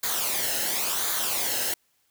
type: noise with flanger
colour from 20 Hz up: white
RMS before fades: -27 dBFS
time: 0.03-1.74 s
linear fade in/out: 5 ms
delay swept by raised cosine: 0.36 to 0.87 ms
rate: 0.95 Hz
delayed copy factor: -0.6
effects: white hiss -69 dBFS RMS until 2.1 s